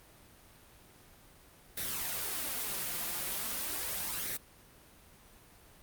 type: noise with flanger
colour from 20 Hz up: white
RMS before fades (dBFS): -36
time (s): 1.77-4.37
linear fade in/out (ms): 5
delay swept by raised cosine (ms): 0.5 to 5.8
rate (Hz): 0.39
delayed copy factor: +0.55
effects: pink hiss -58 dBFS RMS until 5.82 s + Opus 32 kbps